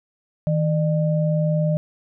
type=tone pair together; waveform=sine; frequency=158.92 / 600 Hz; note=D#3 / D5; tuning=+37 / +37 cents; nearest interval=octave + major seventh; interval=2300 cents; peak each=-18 / -24 dBFS; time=0.47-1.77 s; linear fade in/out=0 ms; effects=none